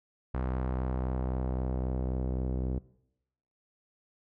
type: tone with low-pass filter sweep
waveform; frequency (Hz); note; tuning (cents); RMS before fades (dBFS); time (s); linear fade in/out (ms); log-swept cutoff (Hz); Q
sawtooth; 63.8; C2; -43; -32; 0.34-2.79; 5; 1300 to 420; 1.1
effects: noise-tail reverb RT60 0.8 s tail -20 dB re dry